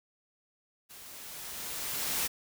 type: noise with level ramp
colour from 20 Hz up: white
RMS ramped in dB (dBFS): -50 to -30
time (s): 0.89-2.28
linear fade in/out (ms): 20
effects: none